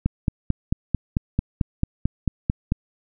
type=click train; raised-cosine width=5 ms; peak=-7 dBFS; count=13; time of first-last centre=0.06-2.721 s; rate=4.51 Hz; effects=none